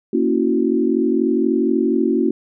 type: chord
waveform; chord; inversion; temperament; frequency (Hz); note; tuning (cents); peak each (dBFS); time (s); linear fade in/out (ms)
sine; F# dominant seventh; first; equal; 233.1 / 277.2 / 329.6 / 370; A#3 / C#4 / E4 / F#4; 0 / 0 / 0 / 0; -20; 0.13-2.31; 5
effects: none